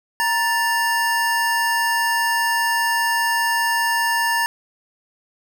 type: tone pair together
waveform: square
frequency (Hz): 935 / 1760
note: A#5 / A6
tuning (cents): +5 / 0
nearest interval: major seventh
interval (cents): 1095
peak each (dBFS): -21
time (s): 0.2-4.46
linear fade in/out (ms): 0
effects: none